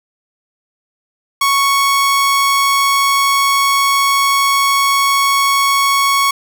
sawtooth tone, 1108.7 Hz, C#6, in tune, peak -7 dBFS, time 1.41-6.31 s, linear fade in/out 5 ms, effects none

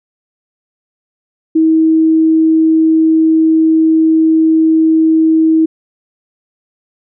sine tone, 320 Hz, D#4, 49 cents sharp, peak -6 dBFS, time 1.55-5.66 s, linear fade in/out 10 ms, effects none

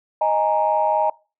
sine chord, D# suspended fourth, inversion none, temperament equal with one note detuned, 622.3 / 828.2 / 932.3 Hz, D#5 / G#5 / A#5, 0 / -5 / 0 cents, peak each -20 dBFS, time 0.21-1.1 s, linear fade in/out 5 ms, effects noise-tail reverb RT60 0.3 s tail -22 dB re dry + tanh soft clip ceiling -7 dBFS

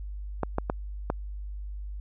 clicks, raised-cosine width 1 ms, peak -12 dBFS, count 4, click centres 0.433 / 0.584 / 0.699 / 1.101 s, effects added 50 Hz sine -34 dBFS peak until 2 s

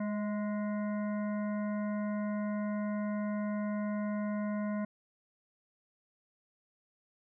harmonic tone with a mistuned harmonic, 207.7 Hz, G#3, in tune, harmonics 1 / 3 / 5 / 7 / 9 / 10, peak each -32 / -40 / -46 / -50 / -53 / -56 dBFS, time 0-4.85 s, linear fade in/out 5 ms, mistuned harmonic 3, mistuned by +28 cents, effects none

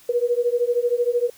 sine beating tone pair, 476 / 489 Hz, A#4 / B4, +36 / -17 cents, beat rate 13 Hz, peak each -21 dBFS, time 0.09-1.3 s, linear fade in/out 5 ms, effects white hiss -51 dBFS RMS until 1.37 s

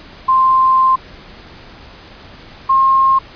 sine tone pair in turn, 1047 / 1069 Hz, C6 / C6, +1 / +37 cents, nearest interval unison, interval 36 cents, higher second, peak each -8 dBFS, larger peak neither, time 0.28-0.96 / 2.69-3.19 s, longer first, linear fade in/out 10 ms, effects pink hiss -38 dBFS RMS until 3.35 s + resampled to 11025 Hz

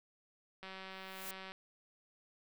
click train, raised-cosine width 0.3 ms, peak -32 dBFS, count 170, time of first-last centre 0.63-1.519 s, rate 190 Hz
blue noise with exponential growth, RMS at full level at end -42 dBFS, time 0.9-1.31 s, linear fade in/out 5 ms, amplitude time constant 89 ms
effects none

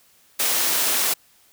white high-pass noise, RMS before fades -21 dBFS, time 0.39-1.14 s, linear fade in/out 10 ms, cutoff 260 Hz, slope 12 dB/octave, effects white hiss -57 dBFS RMS until 1.52 s

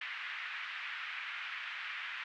pink band-pass noise, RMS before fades -42 dBFS, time 0.01-2.24 s, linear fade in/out 5 ms, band 1500 to 2700 Hz, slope 24 dB/octave, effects none

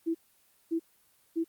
sine tone bursts, 329.6 Hz, E4, in tune, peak -26 dBFS, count 3, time 0.06-1.444 s, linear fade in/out 20 ms, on 88 ms, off 560 ms, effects white hiss -66 dBFS RMS until 1.48 s + Opus 24 kbps

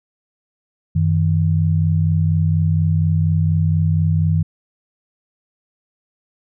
sine tone pair together, 94.1 / 158.3 Hz, F#2 / D#3, +30 / +30 cents, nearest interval major sixth, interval 900 cents, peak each -16 dBFS, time 0.95-4.43 s, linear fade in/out 10 ms, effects none

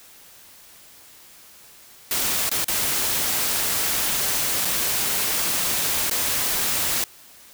white noise with dropouts, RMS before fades -23 dBFS, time 2.11-7.04 s, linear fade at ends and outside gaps 1 ms, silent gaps 2.493-2.514 / 2.644-2.682 / 4.649-4.653 / 6.098-6.111 s, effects white hiss -48 dBFS RMS until 7.53 s

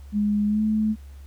sine tone with pitch glide, 207.7 to 215.9 Hz, G#3 to A3, 0 to -33 cents, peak -19 dBFS, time 0.12-0.96 s, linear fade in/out 50 ms, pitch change +67 cents, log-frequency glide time 0.47-0.62 s, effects added 69 Hz sine -39 dBFS peak until 1.26 s + pink hiss -58 dBFS RMS until 1.26 s

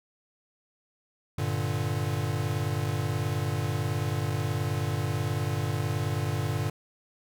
square chord, G minor, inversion none, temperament equal, 98 / 116.54 / 146.83 Hz, G2 / Bb2 / D3, 0 / 0 / 0 cents, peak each -32 dBFS, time 1.38-6.7 s, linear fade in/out 5 ms, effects none

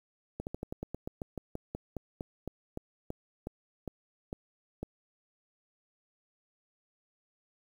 slowing click train, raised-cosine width 2 ms, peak -23 dBFS, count 21, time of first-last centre 0.4-4.83 s, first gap 69 ms, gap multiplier 1.11, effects 9-bit

